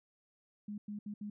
sine tone bursts at uneven times, 207.5 Hz, G#3, 1 cent flat, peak -39 dBFS, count 4, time 0.68-0.78 / 0.88-0.99 / 1.06-1.14 / 1.21-1.3 s, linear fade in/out 5 ms, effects none

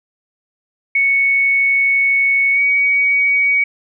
sine tone with pitch glide, 2217 to 2253 Hz, C#7 to C#7, 0 to +28 cents, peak -11 dBFS, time 0.95-3.64 s, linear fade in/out 5 ms, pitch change +28 cents, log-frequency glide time 2.53-2.6 s, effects none

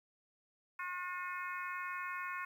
harmonic tone, 360.3 Hz, F#4, 46 cents flat, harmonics 3 / 4 / 5 / 6 / 7, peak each -42 / -44 / -46 / -48 / -49 dBFS, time 0.79-2.45 s, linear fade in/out 5 ms, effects 11-bit

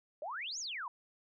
sine exponential two-way sweep, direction up then down, 556 to 7040 to 923 Hz, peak -38 dBFS, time 0.22-0.88 s, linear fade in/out 2 ms, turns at 0.59 s, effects none

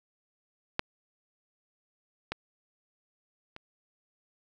clicks, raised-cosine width 0.3 ms, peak -10 / -16 / -27 dBFS, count 3, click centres 0.794 / 2.32 / 3.564 s, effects none

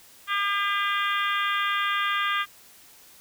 harmonic tone with a mistuned harmonic, 402.3 Hz, G4, 45 cents sharp, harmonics 3 / 4 / 5 / 6 / 7 / 8 / 9, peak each -26 / -29 / -31 / -35 / -35 / -34 / -37 dBFS, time 0.27-2.46 s, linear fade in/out 50 ms, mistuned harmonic 9, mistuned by -42 cents, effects white hiss -52 dBFS RMS until 3.2 s

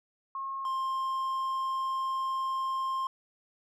sine / triangle tone pair in turn, 1080 / 1058.4 Hz, C#6 / C6, -45 / +20 cents, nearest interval unison, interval 35 cents, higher first, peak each -33 / -27 dBFS, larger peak second, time 0.35-0.65 / 0.65-3.07 s, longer second, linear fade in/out 2 ms, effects none

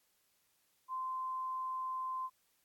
sine tone, 1037 Hz, C6, 16 cents flat, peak -36 dBFS, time 0.88-2.3 s, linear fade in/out 50 ms, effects white hiss -75 dBFS RMS until 2.64 s + AAC 64 kbps

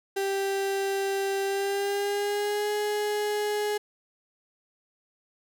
35% pulse tone with pitch glide, 392 to 417.7 Hz, G4 to G#4, 0 to +10 cents, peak -24 dBFS, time 0.16-3.78 s, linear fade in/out 10 ms, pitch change +110 cents, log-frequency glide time 1.44-2.71 s, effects none

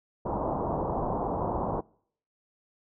white low-pass noise, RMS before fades -30 dBFS, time 0.25-1.81 s, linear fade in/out 10 ms, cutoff 990 Hz, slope 48 dB/octave, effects noise-tail reverb RT60 0.6 s tail -25 dB re dry

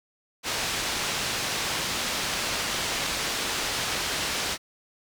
white low-pass noise, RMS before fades -29 dBFS, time 0.43-4.58 s, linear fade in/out 50 ms, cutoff 5300 Hz, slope 12 dB/octave, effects none

